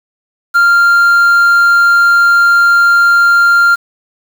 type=tone with quantisation; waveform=triangle; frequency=1393 Hz; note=F6; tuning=5 cents flat; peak=-3 dBFS; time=0.54-3.76 s; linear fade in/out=20 ms; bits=5; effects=none